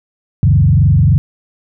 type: tone with frequency modulation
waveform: sine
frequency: 116.9 Hz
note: A#2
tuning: 5 cents sharp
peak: -6 dBFS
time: 0.43-1.18 s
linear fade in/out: 0 ms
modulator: 23.1 Hz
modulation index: 1.8
effects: none